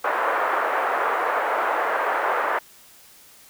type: band-pass noise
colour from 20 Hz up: white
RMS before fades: -23 dBFS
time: 0.04-2.59 s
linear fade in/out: 5 ms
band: 460 to 1500 Hz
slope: 24 dB/octave
effects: white hiss -50 dBFS RMS until 3.49 s